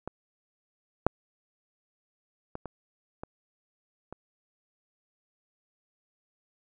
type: clicks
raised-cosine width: 1 ms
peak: -21 / -6 / -22 / -23 / -23 / -26 dBFS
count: 6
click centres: 0.076 / 1.066 / 2.554 / 2.657 / 3.235 / 4.126 s
effects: none